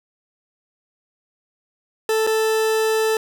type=tone with dropouts; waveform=40% pulse; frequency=440 Hz; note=A4; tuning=in tune; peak=-16 dBFS; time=2.09-3.17 s; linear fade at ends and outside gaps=2 ms; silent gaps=2.267-2.272 s; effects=none